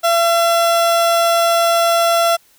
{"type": "tone", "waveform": "30% pulse", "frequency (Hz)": 677, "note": "E5", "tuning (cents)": 46, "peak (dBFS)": -9, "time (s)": [0.03, 2.37], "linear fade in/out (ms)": 20, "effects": ["white hiss -53 dBFS RMS until 2.58 s"]}